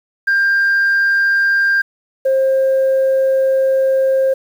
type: tone pair in turn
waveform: sine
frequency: 1594 / 531.9 Hz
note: G6 / C5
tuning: +28 / +28 cents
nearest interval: octave + perfect fifth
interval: 1900 cents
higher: first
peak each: -9 dBFS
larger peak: neither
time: 0.27-1.82 / 2.25-4.34 s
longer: second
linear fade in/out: 10 ms
effects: tanh soft clip ceiling -9 dBFS + 7-bit